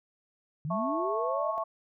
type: linear sweep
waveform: sine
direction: up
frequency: 138.59 to 682 Hz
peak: -31 dBFS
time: 0.65-1.58 s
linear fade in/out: 0 ms
type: chord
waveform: sine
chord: A major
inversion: second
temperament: just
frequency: 660 / 880 / 1100 Hz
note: E5 / A5 / C#6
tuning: +2 / 0 / -14 cents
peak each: -32 / -38 / -32 dBFS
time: 0.7-1.64 s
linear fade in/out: 10 ms
effects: none